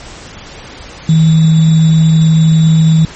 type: tone with sample-and-hold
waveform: sine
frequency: 160 Hz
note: D#3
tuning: 49 cents sharp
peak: -4 dBFS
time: 1.09-3.05 s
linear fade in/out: 2 ms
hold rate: 3675 Hz
effects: pink hiss -31 dBFS RMS until 3.15 s + MP3 32 kbps